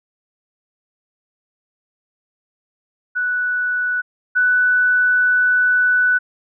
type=tone pair in turn; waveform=sine; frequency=1480 / 1489.4 Hz; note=F#6 / F#6; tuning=0 / +11 cents; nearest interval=unison; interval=11 cents; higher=second; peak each=-17 / -12 dBFS; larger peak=second; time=3.15-4.02 / 4.35-6.19 s; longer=second; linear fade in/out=20 ms; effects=none